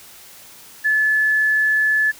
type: tone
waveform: sine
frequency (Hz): 1727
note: A6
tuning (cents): -33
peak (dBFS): -14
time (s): 0.84-2.12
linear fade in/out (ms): 20
effects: white hiss -43 dBFS RMS until 2.19 s